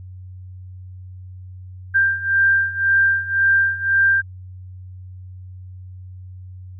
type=beating tone pair; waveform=sine; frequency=1583 / 1584.9 Hz; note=G6 / G6; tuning=+17 / +19 cents; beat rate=1.9 Hz; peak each=-19 / -16 dBFS; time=1.94-4.22 s; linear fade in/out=20 ms; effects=added 92 Hz sine -34 dBFS peak until 6.79 s